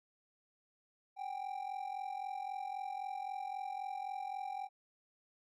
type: ring-modulated tone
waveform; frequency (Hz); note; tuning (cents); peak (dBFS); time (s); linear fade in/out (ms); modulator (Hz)
triangle; 784; G5; 0; -34; 1.16-4.69; 50; 21.9
effects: none